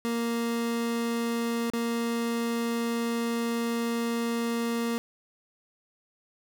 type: tone with dropouts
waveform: 30% pulse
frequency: 233.1 Hz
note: A#3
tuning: in tune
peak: -24 dBFS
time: 0.05-4.98 s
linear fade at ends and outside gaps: 0 ms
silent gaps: 1.701-1.735 s
effects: none